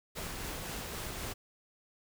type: noise with tremolo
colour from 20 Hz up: pink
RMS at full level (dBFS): -39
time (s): 0.15-1.34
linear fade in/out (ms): 20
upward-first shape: triangle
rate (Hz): 3.8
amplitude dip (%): 25
effects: none